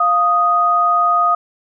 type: tone pair together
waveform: sine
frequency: 698.5 / 1244.6 Hz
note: F5 / D#6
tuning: 0 / 0 cents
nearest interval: minor seventh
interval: 1000 cents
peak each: -18 / -12 dBFS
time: 0-1.35 s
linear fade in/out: 5 ms
effects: none